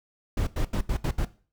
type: noise bursts at uneven times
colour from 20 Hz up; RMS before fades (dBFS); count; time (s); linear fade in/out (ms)
brown; -25; 6; 0.37-0.47 / 0.56-0.65 / 0.73-0.81 / 0.89-0.97 / 1.04-1.11 / 1.18-1.25; 5
effects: noise-tail reverb RT60 0.4 s tail -17 dB re dry